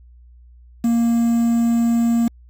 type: tone with quantisation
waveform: triangle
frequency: 233.2 Hz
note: A#3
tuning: 1 cent sharp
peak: -12 dBFS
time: 0.84-2.28 s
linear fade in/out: 5 ms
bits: 6
effects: added 60 Hz sine -43 dBFS peak until 2.49 s + AAC 64 kbps